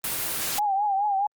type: noise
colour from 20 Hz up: white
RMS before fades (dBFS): -28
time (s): 0.04-0.59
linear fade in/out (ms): 2
type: tone with vibrato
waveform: sine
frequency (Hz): 806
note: G5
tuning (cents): +48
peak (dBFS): -21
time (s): 0.58-1.27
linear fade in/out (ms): 5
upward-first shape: triangle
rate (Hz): 4.7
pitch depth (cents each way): 98
effects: Opus 32 kbps